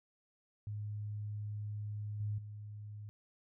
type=tone with level steps; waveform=sine; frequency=104.7 Hz; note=G#2; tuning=15 cents sharp; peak=-38 / -34 / -44 dBFS; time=0.67-3.09 s; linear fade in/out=0 ms; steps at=2.2 / 2.38 s; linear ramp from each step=5 ms; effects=none